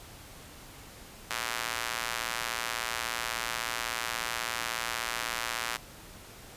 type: tone with high-pass filter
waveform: square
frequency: 58.2 Hz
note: A#1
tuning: 2 cents flat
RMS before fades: -34 dBFS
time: 1.3-5.77 s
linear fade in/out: 5 ms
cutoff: 1300 Hz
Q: 0.87
effects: pink hiss -49 dBFS RMS until 6.56 s + resampled to 32000 Hz